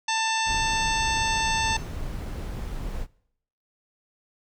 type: harmonic tone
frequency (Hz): 890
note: A5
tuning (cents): +20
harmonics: 1 / 2 / 3 / 4 / 5 / 6 / 7 / 9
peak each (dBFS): -26 / -31 / -31 / -32 / -35 / -36 / -33 / -40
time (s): 0.08-1.77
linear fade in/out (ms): 5
type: noise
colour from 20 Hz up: brown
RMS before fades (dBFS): -32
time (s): 0.45-3.07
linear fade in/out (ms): 50
effects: noise-tail reverb RT60 0.7 s tail -23 dB re dry